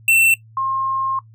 square / sine tone pair in turn, 2689 / 1067.1 Hz, E7 / C6, +34 / +34 cents, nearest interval octave + major third, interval 1600 cents, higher first, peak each -12 / -18 dBFS, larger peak first, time 0.08-0.34 / 0.57-1.19 s, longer second, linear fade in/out 2 ms, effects noise-tail reverb RT60 0.1 s tail -18 dB re dry + added 111 Hz sine -43 dBFS peak until 1.34 s

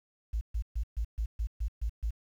sine tone bursts, 55 Hz, A1, in tune, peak -28 dBFS, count 9, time 0.33-2.108 s, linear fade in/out 10 ms, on 82 ms, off 130 ms, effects 10-bit

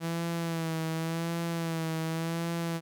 sawtooth tone with vibrato, 164.81 Hz, E3, in tune, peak -26 dBFS, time 0-2.81 s, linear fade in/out 50 ms, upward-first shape sine, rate 0.89 Hz, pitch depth 40 cents each way, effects none

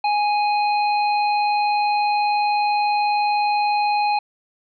harmonic tone, 830.6 Hz, G#5, in tune, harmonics 1 / 3 / 5, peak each -17 / -27 / -31 dBFS, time 0.04-4.19 s, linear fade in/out 5 ms, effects none

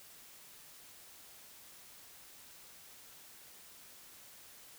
silence, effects white hiss -56 dBFS RMS until 4.78 s

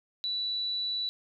sine tone, 3951 Hz, B7, in tune, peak -29 dBFS, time 0.24-1.09 s, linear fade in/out 0 ms, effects none

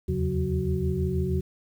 sine tone cluster, 77.9 / 84.2 / 136.7 / 182.1 / 372.6 Hz, D#2 / E2 / C#3 / F#3 / F#4, +3 / +37 / -24 / -27 / +12 cents, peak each -30 dBFS, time 0.08-1.41 s, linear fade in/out 10 ms, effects 9-bit

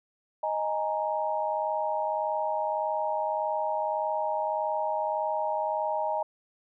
sine chord, D# suspended fourth, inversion none, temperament equal, 622.3 / 830.6 / 932.3 Hz, D#5 / G#5 / A#5, 0 / 0 / 0 cents, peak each -30 / -31 / -31 dBFS, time 0.43-6.23 s, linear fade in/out 5 ms, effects none

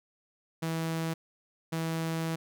sawtooth tone pair in turn, 163 / 163 Hz, E3 / E3, -19 / -19 cents, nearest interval unison, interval 0 cents, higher neither, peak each -26 / -26 dBFS, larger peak neither, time 0.62-1.14 / 1.72-2.36 s, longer second, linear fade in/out 10 ms, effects none

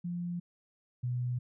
sine tone pair in turn, 174.61 / 123.47 Hz, F3 / B2, 0 / 0 cents, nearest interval tritone, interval 600 cents, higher first, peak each -33 / -30 dBFS, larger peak second, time 0.04-0.4 / 1.03-1.39 s, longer neither, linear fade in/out 10 ms, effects none

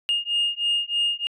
sine beating tone pair, 2837 / 2840.2 Hz, F7 / F7, +27 / +29 cents, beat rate 3.2 Hz, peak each -23 dBFS, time 0.09-1.27 s, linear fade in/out 0 ms, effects tanh soft clip ceiling -16 dBFS

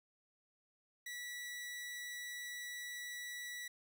sawtooth tone, 1949 Hz, B6, 23 cents flat, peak -40 dBFS, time 1.06-3.68 s, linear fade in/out 5 ms, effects none

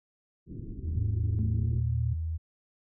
pink low-pass noise, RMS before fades -40 dBFS, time 0.46-1.83 s, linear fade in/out 50 ms, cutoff 370 Hz, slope 48 dB/octave
sine tone, 80.7 Hz, E2, 36 cents flat, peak -29 dBFS, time 0.83-2.38 s, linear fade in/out 20 ms
sine tone with pitch glide, 106.2 to 117.16 Hz, G#2 to A#2, +39 to +9 cents, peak -27 dBFS, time 0.96-2.14 s, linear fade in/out 10 ms, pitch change +170 cents, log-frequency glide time 1.43-1.74 s
sine tone with exponential decay, 220 Hz, A3, in tune, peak -31 dBFS, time 1.39-2.36 s, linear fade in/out 0 ms, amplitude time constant 210 ms
effects none

